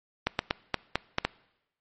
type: clicks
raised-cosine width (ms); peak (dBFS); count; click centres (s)
0.3; -8; 7; 0.27 / 0.391 / 0.509 / 0.743 / 0.956 / 1.184 / 1.25
effects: noise-tail reverb RT60 0.9 s tail -22 dB re dry + MP3 32 kbps